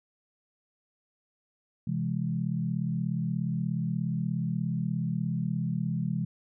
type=chord; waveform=sine; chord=C augmented; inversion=none; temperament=equal with one note detuned; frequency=130.81 / 167.6 / 207.7 Hz; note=C3 / E3 / G#3; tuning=0 / +29 / 0 cents; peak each=-32 / -30 / -33 dBFS; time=1.87-6.25 s; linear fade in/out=5 ms; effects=none